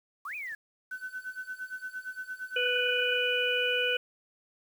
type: exponential two-way sweep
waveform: sine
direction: up then down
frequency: 1046.5 to 2564 to 1657 Hz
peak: -35 dBFS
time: 0.25-0.55 s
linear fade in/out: 5 ms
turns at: 0.35 s
type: tone with tremolo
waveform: sine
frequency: 1512 Hz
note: F#6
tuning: 37 cents sharp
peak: -33 dBFS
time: 0.91-3.17 s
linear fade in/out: 5 ms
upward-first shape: sine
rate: 8.7 Hz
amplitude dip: 90%
type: harmonic tone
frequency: 493.9 Hz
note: B4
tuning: in tune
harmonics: 1 / 3 / 5 / 6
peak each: -31 / -31 / -31 / -31 dBFS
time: 2.56-3.97 s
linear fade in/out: 5 ms
effects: 9-bit